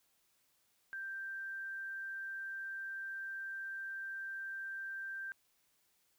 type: tone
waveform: sine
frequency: 1573 Hz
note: G6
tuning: 6 cents sharp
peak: -40 dBFS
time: 0.93-5.32 s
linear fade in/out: 0 ms
effects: white hiss -75 dBFS RMS until 6.18 s